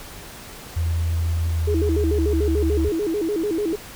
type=tone with pitch glide; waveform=sine; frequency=83.1 to 74.03 Hz; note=E2 to D2; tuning=+15 to +14 cents; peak=-19 dBFS; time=0.76-2.89 s; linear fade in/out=10 ms; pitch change=-201 cents; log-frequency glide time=1.49-2.26 s
type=tone with vibrato; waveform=sine; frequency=369.2 Hz; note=F#4; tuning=4 cents flat; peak=-20 dBFS; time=1.67-3.76 s; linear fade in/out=10 ms; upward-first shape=square; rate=6.8 Hz; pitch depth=210 cents each way
effects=pink hiss -39 dBFS RMS until 3.95 s